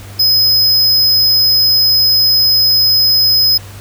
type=tone; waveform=square; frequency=5070 Hz; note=D#8; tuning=32 cents sharp; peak=-8 dBFS; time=0.19-3.58 s; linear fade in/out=10 ms; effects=added 99 Hz sine -30 dBFS peak until 3.8 s + pink hiss -36 dBFS RMS until 3.8 s